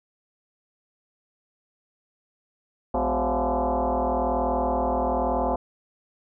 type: tone with frequency modulation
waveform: sine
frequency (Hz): 98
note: G2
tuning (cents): 0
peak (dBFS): -21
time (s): 2.94-5.56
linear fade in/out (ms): 5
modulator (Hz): 155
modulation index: 5.6
effects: none